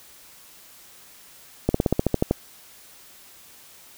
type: slowing click train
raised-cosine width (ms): 2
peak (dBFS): -5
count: 10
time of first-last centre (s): 1.69-2.311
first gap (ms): 54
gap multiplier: 1.06
effects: white hiss -49 dBFS RMS until 3.97 s